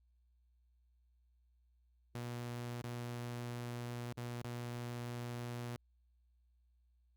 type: tone with dropouts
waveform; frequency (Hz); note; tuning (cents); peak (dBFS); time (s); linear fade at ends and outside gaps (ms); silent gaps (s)
sawtooth; 120.4; B2; -44; -37; 2.15-5.76; 0; 2.817-2.842 / 4.125-4.174 / 4.418-4.446
effects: added 60 Hz sine -69 dBFS peak until 7.16 s + Opus 48 kbps